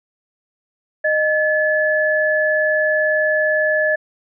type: tone pair together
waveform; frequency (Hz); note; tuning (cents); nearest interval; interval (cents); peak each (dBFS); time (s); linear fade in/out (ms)
sine; 616.8 / 1721; D#5 / A6; -15 / -39; octave + tritone; 1776; -17; 1.04-3.96; 10
effects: none